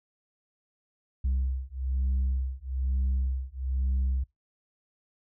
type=beating tone pair; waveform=sine; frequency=64.8 / 65.9 Hz; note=C2 / C2; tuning=-16 / +13 cents; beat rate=1.1 Hz; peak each=-27 dBFS; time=1.24-4.24 s; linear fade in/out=10 ms; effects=noise-tail reverb RT60 0.2 s tail -25 dB re dry + tanh soft clip ceiling -22 dBFS